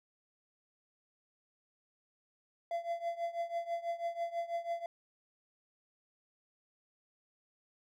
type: tone with tremolo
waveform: triangle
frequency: 681 Hz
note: F5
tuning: 44 cents flat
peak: -29 dBFS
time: 2.71-4.86 s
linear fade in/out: 2 ms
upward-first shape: triangle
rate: 6.1 Hz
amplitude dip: 90%
effects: none